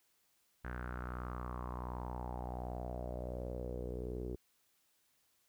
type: tone with low-pass filter sweep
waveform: sawtooth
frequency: 61.4 Hz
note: B1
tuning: 9 cents flat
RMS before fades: -42 dBFS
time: 0.64-4.36 s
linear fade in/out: 10 ms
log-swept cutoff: 1600 to 390 Hz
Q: 5.3
effects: white hiss -75 dBFS RMS until 5.48 s